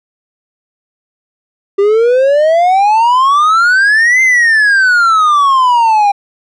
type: exponential two-way sweep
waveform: triangle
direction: up then down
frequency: 392 to 2093 to 795 Hz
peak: -4 dBFS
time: 1.78-6.12 s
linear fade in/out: 10 ms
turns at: 4.22 s
effects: resampled to 22050 Hz